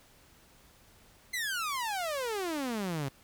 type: exponential sweep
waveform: sawtooth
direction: down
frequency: 2086 to 130.81 Hz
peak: -28 dBFS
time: 1.33-3.09 s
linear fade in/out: 10 ms
effects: pink hiss -60 dBFS RMS until 3.23 s